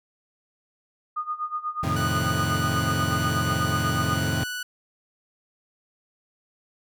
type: tone with tremolo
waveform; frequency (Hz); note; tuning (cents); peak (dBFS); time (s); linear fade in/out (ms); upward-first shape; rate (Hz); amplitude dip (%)
sine; 1228; D#6; -23; -24; 1.16-4.2; 10; sine; 8.2; 85
type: chord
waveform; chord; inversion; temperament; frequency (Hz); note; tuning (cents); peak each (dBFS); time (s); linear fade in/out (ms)
30% pulse; F dominant seventh; none; equal with one note detuned; 86.95 / 110 / 130.81 / 155.56; F2 / A2 / C3 / Eb3; -7 / 0 / 0 / 0; -27; 1.83-4.44; 5
type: tone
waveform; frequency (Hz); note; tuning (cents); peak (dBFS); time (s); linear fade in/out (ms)
sawtooth; 1480; F#6; 0; -26; 1.96-4.63; 5
effects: none